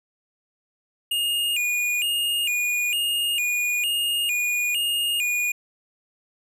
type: tone with vibrato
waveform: square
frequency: 2637 Hz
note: E7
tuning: in tune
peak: -22 dBFS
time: 1.11-5.52 s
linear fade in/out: 5 ms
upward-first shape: square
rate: 1.1 Hz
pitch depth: 130 cents each way
effects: none